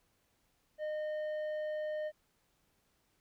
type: tone with tanh clipping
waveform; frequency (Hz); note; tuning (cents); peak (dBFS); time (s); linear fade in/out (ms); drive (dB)
sine; 612; D#5; -29; -36; 0.78-2.12; 50; 7
effects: pink hiss -75 dBFS RMS until 3.2 s